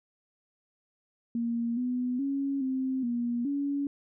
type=tone with pitch steps; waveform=sine; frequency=233.9 / 248.9 / 276.4 / 261.9 / 238.8 / 282.5 Hz; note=A#3 / B3 / C#4 / C4 / A#3 / C#4; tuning=+6 / +14 / -5 / +2 / +42 / +33 cents; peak=-27 dBFS; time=1.35-3.87 s; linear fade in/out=2 ms; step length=420 ms; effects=none